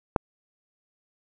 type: click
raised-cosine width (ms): 1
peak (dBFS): -6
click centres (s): 0.162
effects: none